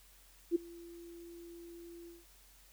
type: tone with ADSR envelope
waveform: sine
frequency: 341.6 Hz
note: F4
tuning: 38 cents flat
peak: -24 dBFS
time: 0.51-2.25 s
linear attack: 44 ms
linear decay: 11 ms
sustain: -24 dB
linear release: 180 ms
effects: added 46 Hz sine -63 dBFS peak until 2.72 s + white hiss -63 dBFS RMS until 2.72 s